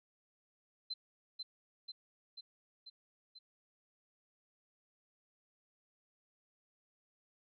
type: tone with echo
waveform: sine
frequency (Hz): 4084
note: C8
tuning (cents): -43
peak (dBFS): -37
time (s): 0.9-0.94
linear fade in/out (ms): 10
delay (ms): 490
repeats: 5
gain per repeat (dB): -3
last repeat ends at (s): 3.39
effects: none